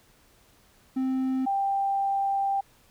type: tone pair in turn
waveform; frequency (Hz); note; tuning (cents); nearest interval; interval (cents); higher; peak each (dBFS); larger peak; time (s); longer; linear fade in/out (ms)
triangle / sine; 261.6 / 788.7; C4 / G5; 0 / +10; octave + perfect fifth; 1910; second; -22 / -23; first; 0.96-1.46 / 1.46-2.61; second; 10
effects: pink hiss -60 dBFS RMS until 2.9 s